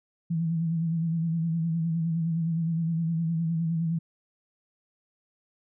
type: tone with vibrato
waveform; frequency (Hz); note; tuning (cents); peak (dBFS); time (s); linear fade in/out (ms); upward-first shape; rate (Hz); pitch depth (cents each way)
sine; 164.81; E3; 0; -24; 0.3-3.99; 10; sine; 9.7; 49
effects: none